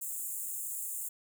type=high-pass noise; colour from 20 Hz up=pink; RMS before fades=-38 dBFS; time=0.01-1.09 s; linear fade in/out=10 ms; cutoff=7000 Hz; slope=96 dB/octave; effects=none